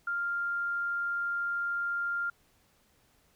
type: tone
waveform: sine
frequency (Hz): 1396.9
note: F6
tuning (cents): 0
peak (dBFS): -29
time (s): 0.07-2.3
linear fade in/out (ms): 5
effects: pink hiss -67 dBFS RMS until 3.35 s